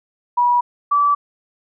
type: tone pair in turn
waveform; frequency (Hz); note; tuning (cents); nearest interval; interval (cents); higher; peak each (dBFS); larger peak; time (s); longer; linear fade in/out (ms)
sine; 970 / 1155.6; B5 / D6; -31 / -28; minor third; 303; second; -12; neither; 0.37-0.61 / 0.91-1.15; neither; 10
effects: none

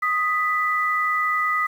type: tone pair together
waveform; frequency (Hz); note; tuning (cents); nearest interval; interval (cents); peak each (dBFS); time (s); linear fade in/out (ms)
sine; 1247 / 1978.2; D#6 / B6; +3 / +2; minor sixth; 799; -21 / -23; 0.02-1.67; 10
effects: 8-bit

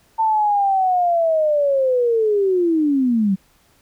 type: linear sweep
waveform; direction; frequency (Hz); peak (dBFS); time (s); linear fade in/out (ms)
sine; down; 899 to 185; -14; 0.18-3.36; 20
effects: pink hiss -57 dBFS RMS until 3.81 s

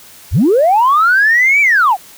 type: linear two-way sweep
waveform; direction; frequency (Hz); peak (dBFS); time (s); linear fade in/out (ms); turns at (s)
sine; up then down; 47.28 to 2348 to 680; -6; 0.31-1.97; 50; 1.61
effects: tanh soft clip ceiling -3 dBFS + white hiss -39 dBFS RMS until 2.17 s

